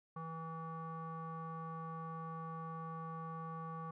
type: tone with low-pass filter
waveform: square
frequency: 162.8 Hz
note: E3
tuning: 21 cents flat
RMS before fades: -45 dBFS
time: 0.16-3.91 s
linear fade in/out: 5 ms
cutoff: 1100 Hz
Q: 7.7
effects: none